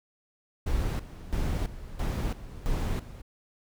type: noise with tremolo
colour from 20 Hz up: brown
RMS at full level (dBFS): -28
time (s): 0.66-3.22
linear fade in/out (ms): 10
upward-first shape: square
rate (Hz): 1.5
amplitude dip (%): 80
effects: none